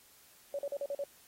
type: tone bursts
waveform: sine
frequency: 565 Hz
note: C#5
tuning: 33 cents sharp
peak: -33 dBFS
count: 6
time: 0.54-1.039 s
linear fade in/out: 2 ms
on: 49 ms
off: 41 ms
effects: white hiss -61 dBFS RMS until 1.27 s + AAC 48 kbps

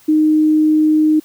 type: tone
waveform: sine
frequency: 308.8 Hz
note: D#4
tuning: 13 cents flat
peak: -9 dBFS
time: 0.08-1.2 s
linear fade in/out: 10 ms
effects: white hiss -48 dBFS RMS until 1.24 s

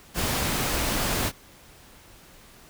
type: noise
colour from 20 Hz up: pink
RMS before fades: -26 dBFS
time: 0.14-1.32 s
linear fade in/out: 50 ms
effects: pink hiss -51 dBFS RMS until 2.69 s

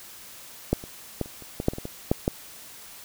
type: clicks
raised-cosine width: 2 ms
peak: -7 / -25 / -12 / -30 / -30 / -15 / -6 / -21 / -20 / -19 / -6 / -8 dBFS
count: 12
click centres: 0.73 / 0.839 / 1.213 / 1.259 / 1.423 / 1.601 / 1.684 / 1.735 / 1.784 / 1.854 / 2.115 / 2.279 s
effects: white hiss -45 dBFS RMS until 3.04 s

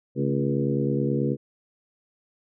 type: harmonic tone with a mistuned harmonic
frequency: 69.3 Hz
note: C#2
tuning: in tune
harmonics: 2 / 3 / 4 / 5 / 6 / 7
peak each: -26 / -28 / -29 / -30 / -31 / -31 dBFS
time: 0.15-1.37 s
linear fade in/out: 50 ms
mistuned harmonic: 3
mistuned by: +77 cents
effects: none

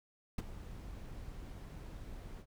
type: noise with ADSR envelope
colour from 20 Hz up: brown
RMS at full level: -31 dBFS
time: 0.38-2.46 s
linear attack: 5 ms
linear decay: 25 ms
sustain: -16 dB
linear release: 70 ms
effects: none

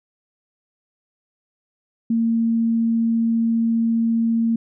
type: tone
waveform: sine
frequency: 228.7 Hz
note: A#3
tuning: 33 cents flat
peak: -16 dBFS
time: 2.1-4.56 s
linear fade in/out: 5 ms
effects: none

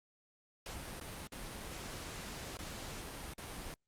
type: noise with dropouts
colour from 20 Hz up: pink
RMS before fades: -45 dBFS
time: 0.66-3.74 s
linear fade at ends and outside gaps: 1 ms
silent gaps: 0.999-1.011 / 1.272-1.321 / 2.571-2.589 / 3.336-3.381 s
effects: low-pass 12000 Hz 12 dB/octave + Opus 48 kbps

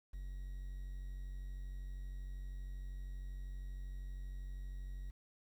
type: tone with quantisation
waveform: triangle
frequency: 46.35 Hz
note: F#1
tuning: 4 cents sharp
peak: -40 dBFS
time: 0.13-5.11 s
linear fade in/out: 10 ms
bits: 11
effects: none

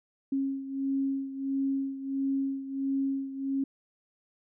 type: beating tone pair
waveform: sine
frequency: 271.6 / 273.1 Hz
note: C#4 / C#4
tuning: -35 / -26 cents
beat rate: 1.5 Hz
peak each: -29 / -34 dBFS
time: 0.32-3.64 s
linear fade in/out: 5 ms
effects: none

